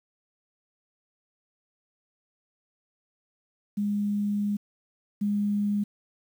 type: tone pair in turn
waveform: sine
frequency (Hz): 205.2 / 205.2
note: G#3 / G#3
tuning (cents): -21 / -21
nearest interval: unison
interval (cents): 0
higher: neither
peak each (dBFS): -24 / -23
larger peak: second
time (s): 3.77-4.57 / 5.21-5.84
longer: first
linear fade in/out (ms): 10
effects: 9-bit